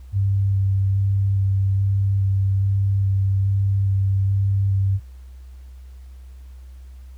sine tone with vibrato, 98 Hz, G2, in tune, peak -16 dBFS, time 0.12-5 s, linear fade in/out 50 ms, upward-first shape square, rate 1.2 Hz, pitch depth 10 cents each way, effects added 64 Hz sine -37 dBFS peak until 7.17 s + pink hiss -60 dBFS RMS until 7.17 s

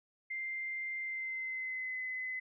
sine tone with pitch glide, 2093 to 2029 Hz, C7 to B6, 0 to +46 cents, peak -36 dBFS, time 0.3-2.4 s, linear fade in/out 10 ms, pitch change -54 cents, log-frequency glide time 0.98-1.98 s, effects none

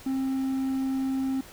triangle tone, 265.8 Hz, C4, 27 cents sharp, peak -23 dBFS, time 0.06-1.41 s, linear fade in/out 5 ms, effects pink hiss -48 dBFS RMS until 1.52 s

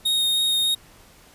45% pulse tone with vibrato, 3722 Hz, A#7, 3 cents flat, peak -18 dBFS, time 0.05-0.75 s, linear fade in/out 10 ms, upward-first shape sine, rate 3.3 Hz, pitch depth 9 cents each way, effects pink hiss -51 dBFS RMS until 1.34 s + resampled to 32000 Hz

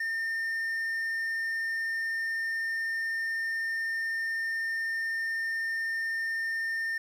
triangle tone, 1812 Hz, A#6, 50 cents flat, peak -27 dBFS, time 0-6.98 s, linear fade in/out 5 ms, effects 10-bit

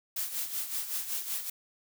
blue noise with tremolo, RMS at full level -32 dBFS, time 0.16-1.5 s, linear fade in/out 5 ms, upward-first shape sine, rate 5.3 Hz, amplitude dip 65%, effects none

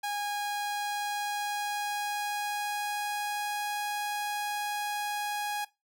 sawtooth tone with pitch glide, 822 to 828.2 Hz, G#5 to G#5, -18 to -5 cents, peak -27 dBFS, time 0.03-5.65 s, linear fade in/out 10 ms, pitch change +13 cents, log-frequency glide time 0.41-3.63 s, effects noise-tail reverb RT60 0.2 s tail -18 dB re dry

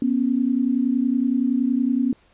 sine tone pair together, 242.6 / 273.3 Hz, B3 / C#4, -31 / -24 cents, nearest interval major second, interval 207 cents, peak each -20 / -21 dBFS, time 0.02-2.13 s, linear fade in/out 2 ms, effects pink hiss -58 dBFS RMS until 2.33 s + resampled to 8000 Hz

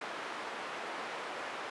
white band-pass noise, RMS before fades -41 dBFS, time 0.01-1.7 s, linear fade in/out 5 ms, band 350 to 1600 Hz, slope 12 dB/octave, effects resampled to 24000 Hz

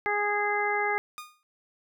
harmonic tone, 413.1 Hz, G#4, 9 cents flat, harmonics 1 / 2 / 3 / 4 / 5, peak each -31 / -29 / -34 / -32 / -30 dBFS, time 0.06-0.98 s, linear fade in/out 0 ms
sawtooth tone with exponential decay, 1224 Hz, D#6, 29 cents flat, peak -31 dBFS, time 1.18-1.43 s, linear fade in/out 0 ms, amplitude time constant 54 ms
effects none

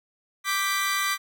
sawtooth chord, G major, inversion second, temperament equal, 1174.7 / 1568 / 1975.5 Hz, D6 / G6 / B6, 0 / 0 / 0 cents, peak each -23 / -28 / -24 dBFS, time 0.44-1.18 s, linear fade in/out 50 ms, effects none

